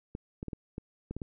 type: clicks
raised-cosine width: 3 ms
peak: -24 dBFS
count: 8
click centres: 0.151 / 0.429 / 0.483 / 0.532 / 0.781 / 1.11 / 1.166 / 1.218 s
effects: none